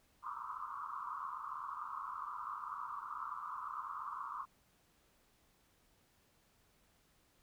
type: band-pass noise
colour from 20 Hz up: white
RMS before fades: -44 dBFS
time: 0.22-4.46 s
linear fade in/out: 50 ms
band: 980 to 1300 Hz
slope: 96 dB/octave
effects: pink hiss -72 dBFS RMS until 7.42 s